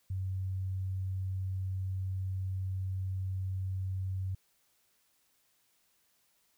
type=tone; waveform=sine; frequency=94.5 Hz; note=F#2; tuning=37 cents sharp; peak=-32 dBFS; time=0.1-4.35 s; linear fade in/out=5 ms; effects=white hiss -72 dBFS RMS until 6.57 s